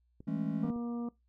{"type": "clicks", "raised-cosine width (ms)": 3, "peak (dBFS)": -36, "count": 4, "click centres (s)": [0.205, 0.647, 0.702, 0.761]}
{"type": "chord", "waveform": "triangle", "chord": "A major seventh", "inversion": "second", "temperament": "just", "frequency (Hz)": [165, 206.2, 220, 275], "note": ["E3", "G#3", "A3", "C#4"], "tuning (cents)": [2, -12, 0, -14], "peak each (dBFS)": -35, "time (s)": [0.27, 0.71], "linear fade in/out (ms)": 10}
{"type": "harmonic tone", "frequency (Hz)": 237.1, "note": "A#3", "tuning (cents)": 30, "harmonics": [1, 2, 3, 4, 5], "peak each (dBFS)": [-34, -45, -51, -54, -52], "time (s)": [0.63, 1.09], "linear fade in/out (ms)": 5}
{"effects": ["noise-tail reverb RT60 0.2 s tail -22 dB re dry", "added 60 Hz sine -69 dBFS peak until 1.28 s"]}